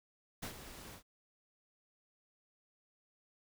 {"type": "noise with ADSR envelope", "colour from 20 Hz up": "pink", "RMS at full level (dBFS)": -41, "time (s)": [0.42, 1.03], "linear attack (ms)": 12, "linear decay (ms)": 90, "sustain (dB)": -10, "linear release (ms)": 92, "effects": []}